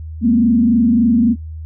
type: tone with frequency modulation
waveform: sine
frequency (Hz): 233.1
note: A#3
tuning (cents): 0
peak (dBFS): -9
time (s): 0.21-1.36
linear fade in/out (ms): 50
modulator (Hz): 23.5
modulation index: 0.86
effects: noise-tail reverb RT60 0.1 s tail -20 dB re dry + added 79 Hz sine -26 dBFS peak until 1.65 s